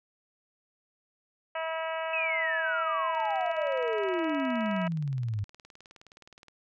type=harmonic tone; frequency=323.3 Hz; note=E4; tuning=34 cents flat; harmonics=2 / 3 / 4 / 5 / 6 / 7 / 8 / 9; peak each=-33 / -37 / -39 / -41 / -43 / -44 / -45 / -46 dBFS; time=1.55-4.88 s; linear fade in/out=5 ms
type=exponential sweep; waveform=sine; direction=down; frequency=2637 to 98.7 Hz; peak=-28 dBFS; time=2.13-5.44 s; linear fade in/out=5 ms
type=click train; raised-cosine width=0.2 ms; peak=-34 dBFS; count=65; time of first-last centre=3.15-6.483 s; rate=19.2 Hz
effects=none